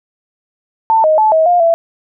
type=tone with pitch steps; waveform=sine; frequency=892 / 624 / 866 / 639 / 706 / 668 Hz; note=A5 / D#5 / A5 / D#5 / F5 / E5; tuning=+23 / +5 / -28 / +46 / +19 / +23 cents; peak=-7 dBFS; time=0.9-1.74 s; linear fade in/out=0 ms; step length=140 ms; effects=none